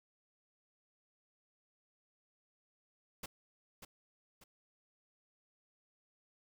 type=noise with echo; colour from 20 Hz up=pink; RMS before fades=-44 dBFS; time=3.23-3.26 s; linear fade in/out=5 ms; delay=590 ms; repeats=2; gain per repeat=-8 dB; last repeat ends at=4.44 s; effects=none